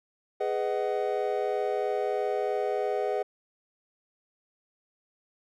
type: chord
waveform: triangle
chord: G# minor seventh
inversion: none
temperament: just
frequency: 415.3 / 498.4 / 623 / 747.5 Hz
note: G#4 / B4 / D#5 / F#5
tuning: 0 / +16 / +2 / +17 cents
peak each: -28 / -30 / -31 / -31 dBFS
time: 0.4-3.23 s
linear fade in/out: 10 ms
effects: none